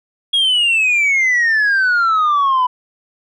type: exponential sweep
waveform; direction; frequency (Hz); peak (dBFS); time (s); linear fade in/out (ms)
sine; down; 3322 to 987.8; -9; 0.33-2.67; 10
effects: tanh soft clip ceiling -10 dBFS